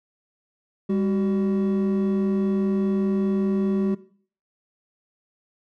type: tone pair together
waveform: triangle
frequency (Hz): 200 / 377.5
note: G3 / F#4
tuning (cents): +35 / +35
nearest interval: major seventh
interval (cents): 1100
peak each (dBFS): -19 / -23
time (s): 0.89-3.95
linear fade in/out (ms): 10
effects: noise-tail reverb RT60 0.5 s tail -18 dB re dry + tanh soft clip ceiling -11 dBFS